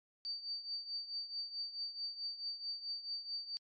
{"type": "tone with tremolo", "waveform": "sine", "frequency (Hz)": 4614, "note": "D8", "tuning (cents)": -31, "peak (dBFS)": -36, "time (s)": [0.25, 3.57], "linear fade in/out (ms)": 0, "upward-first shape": "triangle", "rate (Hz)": 4.6, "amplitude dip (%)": 80, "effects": ["MP3 48 kbps"]}